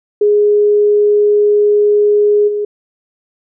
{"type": "tone with level steps", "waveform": "sine", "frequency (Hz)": 415.3, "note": "G#4", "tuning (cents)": 0, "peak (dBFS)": [-7, -14], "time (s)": [0.21, 2.65], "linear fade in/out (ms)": 5, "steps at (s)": 2.47, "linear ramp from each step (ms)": 20, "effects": []}